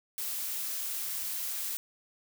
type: noise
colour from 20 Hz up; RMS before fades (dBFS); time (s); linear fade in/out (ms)
blue; -35; 0.18-1.77; 0
effects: none